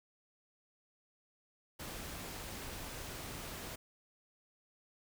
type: noise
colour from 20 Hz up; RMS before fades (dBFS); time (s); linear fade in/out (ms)
pink; -45; 1.79-3.76; 10
effects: none